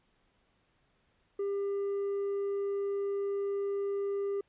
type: tone with hard clipping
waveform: triangle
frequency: 399.3 Hz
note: G4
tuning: 32 cents sharp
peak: -29 dBFS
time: 1.39-4.41 s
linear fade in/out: 5 ms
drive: 1 dB
effects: pink hiss -72 dBFS RMS until 4.48 s + resampled to 8000 Hz